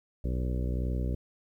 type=harmonic tone with a mistuned harmonic; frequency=62.1 Hz; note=B1; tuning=10 cents sharp; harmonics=1 / 2 / 3 / 4 / 5 / 6 / 7 / 8 / 9; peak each=-29 / -35 / -39 / -41 / -43 / -45 / -46 / -47 / -48 dBFS; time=0.24-1.15 s; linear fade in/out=5 ms; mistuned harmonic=9; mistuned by=+30 cents; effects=11-bit